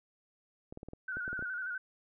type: clicks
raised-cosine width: 2 ms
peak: -31 dBFS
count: 10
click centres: 0.725 / 0.774 / 0.831 / 0.886 / 0.934 / 1.17 / 1.279 / 1.33 / 1.392 / 1.425 s
type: tone with vibrato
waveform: sine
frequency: 1480 Hz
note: F#6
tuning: in tune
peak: -35 dBFS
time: 1.08-1.78 s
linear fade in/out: 5 ms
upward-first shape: square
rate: 12 Hz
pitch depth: 54 cents each way
effects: none